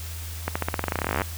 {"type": "accelerating click train", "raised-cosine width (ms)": 0.5, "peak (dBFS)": -9, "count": 24, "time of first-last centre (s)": [0.48, 1.218], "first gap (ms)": 75, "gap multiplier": 0.91, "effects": ["added 82 Hz sine -33 dBFS peak until 1.37 s", "white hiss -40 dBFS RMS until 1.37 s"]}